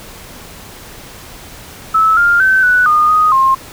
sine tone with pitch steps, 1304 / 1402 / 1536 / 1483 / 1223 / 1246 / 1064 Hz, E6 / F6 / G6 / F#6 / D#6 / D#6 / C6, -19 / +6 / -36 / +4 / -30 / +2 / +29 cents, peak -7 dBFS, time 1.94-3.55 s, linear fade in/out 10 ms, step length 230 ms, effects pink hiss -34 dBFS RMS until 3.72 s

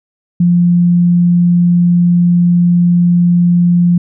sine tone, 174.61 Hz, F3, in tune, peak -6 dBFS, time 0.4-3.98 s, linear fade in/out 5 ms, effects none

